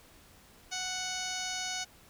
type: tone with low-pass filter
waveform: 10% pulse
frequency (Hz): 740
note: F#5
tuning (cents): 0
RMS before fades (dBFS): -36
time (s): 0.71-1.85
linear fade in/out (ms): 20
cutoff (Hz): 6600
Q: 9.8
effects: pink hiss -58 dBFS RMS until 2.09 s